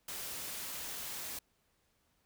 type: noise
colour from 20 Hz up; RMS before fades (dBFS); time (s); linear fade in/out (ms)
white; -42; 0.08-1.39; 5
effects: pink hiss -75 dBFS RMS until 2.25 s

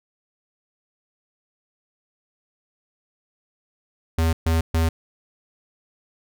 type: tone bursts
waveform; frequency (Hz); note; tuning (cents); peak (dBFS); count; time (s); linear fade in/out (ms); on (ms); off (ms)
square; 81.8; E2; -13; -18; 3; 4.18-4.89; 5; 150; 130
effects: none

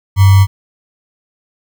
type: tone with sample-and-hold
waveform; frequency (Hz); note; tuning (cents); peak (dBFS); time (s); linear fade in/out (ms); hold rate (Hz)
sine; 97.3; G2; -12; -3; 0.16-0.47; 50; 1050
effects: none

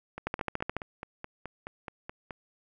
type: two click trains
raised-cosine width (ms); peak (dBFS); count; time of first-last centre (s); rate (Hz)
0.5; -23 / -15; 11 / 8; 0.18-2.308 / 0.27-0.766; 4.7 / 14.1
effects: none

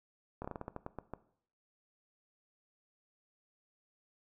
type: slowing click train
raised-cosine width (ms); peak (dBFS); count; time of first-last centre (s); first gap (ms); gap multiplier
1; -26; 11; 0.42-1.136; 25; 1.22
effects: noise-tail reverb RT60 0.6 s tail -17 dB re dry

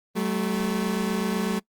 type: tone pair together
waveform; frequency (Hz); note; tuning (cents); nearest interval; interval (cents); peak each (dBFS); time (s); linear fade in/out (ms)
30% pulse; 190 / 218; F#3 / A3; +46 / -16; major second; 238; -24; 0.15-1.6; 20
effects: noise-tail reverb RT60 0.1 s tail -23 dB re dry + Opus 32 kbps

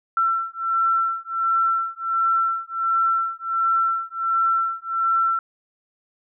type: beating tone pair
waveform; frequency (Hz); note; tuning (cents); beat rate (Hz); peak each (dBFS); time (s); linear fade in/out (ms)
sine; 1345 / 1346.4; E6 / E6; +34 / +36; 1.4; -22; 0.17-5.39; 2
effects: none

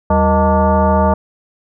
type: tone with frequency modulation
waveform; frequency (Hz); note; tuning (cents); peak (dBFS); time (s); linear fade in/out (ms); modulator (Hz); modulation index
sine; 349.2; F4; 0; -9; 0.1-1.14; 5; 272; 2.6
effects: none

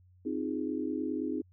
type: chord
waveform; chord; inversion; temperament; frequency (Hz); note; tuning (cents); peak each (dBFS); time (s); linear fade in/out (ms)
sine; F minor seventh; second; equal; 261.6 / 311.1 / 349.2 / 415.3; C4 / Eb4 / F4 / Ab4; 0 / 0 / 0 / 0; -35 / -34 / -40 / -39; 0.25-1.42; 10
effects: added 91 Hz sine -58 dBFS peak until 1.52 s

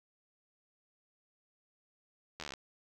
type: slowing click train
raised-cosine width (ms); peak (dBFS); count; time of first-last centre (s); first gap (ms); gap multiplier
0.2; -24; 11; 2.4-2.538; 12; 1.03
effects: none

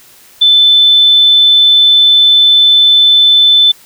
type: tone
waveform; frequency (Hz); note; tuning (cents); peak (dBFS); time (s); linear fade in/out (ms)
sine; 3520; A7; 0; -3; 0.41-3.72; 10
effects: white hiss -41 dBFS RMS until 3.85 s

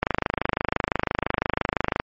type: click train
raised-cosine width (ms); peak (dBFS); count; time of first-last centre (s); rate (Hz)
0.5; -5; 52; 0.03-1.999; 25.9
effects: MP3 32 kbps

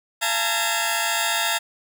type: tone cluster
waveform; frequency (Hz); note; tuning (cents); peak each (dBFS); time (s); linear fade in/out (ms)
15% pulse; 682 / 867 / 921 / 1639 / 3683; F5 / A5 / A#5 / G#6 / A#7; -41 / -26 / -21 / -23 / -22; -21; 0.21-1.59; 20
effects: none

